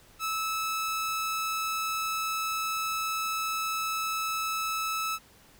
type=tone; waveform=sawtooth; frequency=1305 Hz; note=E6; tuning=18 cents flat; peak=-25 dBFS; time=0.19-5.19 s; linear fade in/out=50 ms; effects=pink hiss -57 dBFS RMS until 5.59 s